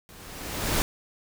pink noise with level ramp, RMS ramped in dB -49 to -23 dBFS, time 0.09-0.82 s, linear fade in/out 0 ms, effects none

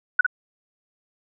sine tone with echo, 1480 Hz, F#6, in tune, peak -11 dBFS, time 0.19-0.21 s, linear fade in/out 5 ms, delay 55 ms, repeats 1, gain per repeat -6 dB, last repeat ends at 0.265 s, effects none

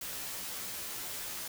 white noise with comb filter, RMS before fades -40 dBFS, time 0.01-1.48 s, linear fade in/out 5 ms, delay 13 ms, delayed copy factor -0.95, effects none

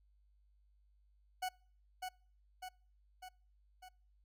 40% pulse tone with echo, 740 Hz, F#5, in tune, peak -35 dBFS, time 1.42-1.49 s, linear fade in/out 10 ms, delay 600 ms, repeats 4, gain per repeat -4 dB, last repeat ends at 3.89 s, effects noise-tail reverb RT60 0.5 s tail -26 dB re dry + added 50 Hz sine -67 dBFS peak until 4.24 s

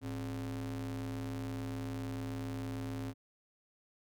square ring-modulated tone, 77.78 Hz, D#2, in tune, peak -35 dBFS, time 0.01-3.14 s, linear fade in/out 50 ms, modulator 189 Hz, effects none

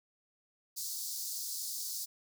pink high-pass noise, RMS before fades -39 dBFS, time 0.76-2.06 s, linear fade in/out 20 ms, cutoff 4400 Hz, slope 48 dB/octave, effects none

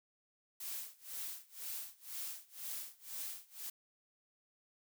blue noise with tremolo, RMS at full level -42 dBFS, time 0.6-3.7 s, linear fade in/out 5 ms, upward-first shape sine, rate 2 Hz, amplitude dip 95%, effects none

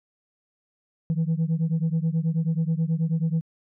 sine beating tone pair, 158.8 / 168.1 Hz, D#3 / E3, +36 / +34 cents, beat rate 9.3 Hz, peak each -22 / -23 dBFS, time 1.1-3.41 s, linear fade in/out 0 ms, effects tanh soft clip ceiling -18 dBFS

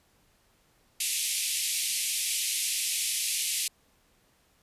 white band-pass noise, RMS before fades -30 dBFS, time 1-3.68 s, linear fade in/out 5 ms, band 2200 to 12000 Hz, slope 48 dB/octave, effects pink hiss -66 dBFS RMS until 4.62 s + resampled to 32000 Hz

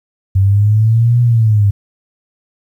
sine linear two-way sweep, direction up then down, 94.9 to 121.7 to 99 Hz, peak -7 dBFS, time 0.35-1.71 s, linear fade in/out 10 ms, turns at 1.21 s, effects 8-bit

